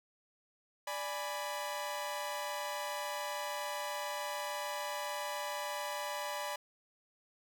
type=chord; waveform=sawtooth; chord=G# diminished; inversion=second; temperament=equal; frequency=587.3 / 830.6 / 987.8 Hz; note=D5 / G#5 / B5; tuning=0 / 0 / 0 cents; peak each=-37 / -39 / -37 dBFS; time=0.87-6.56 s; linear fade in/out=5 ms; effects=none